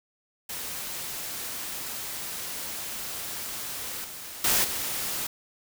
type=noise with level steps; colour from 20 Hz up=white; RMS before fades=-35 / -40 / -23 / -31 dBFS; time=0.49-5.27 s; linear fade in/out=5 ms; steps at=4.04 / 4.44 / 4.64 s; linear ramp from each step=5 ms; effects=none